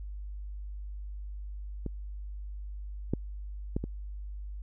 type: clicks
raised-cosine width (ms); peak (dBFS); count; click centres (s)
3; -22 / -14 / -17 / -21; 4; 1.863 / 3.136 / 3.765 / 3.84
effects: added 50 Hz sine -37 dBFS peak until 4.62 s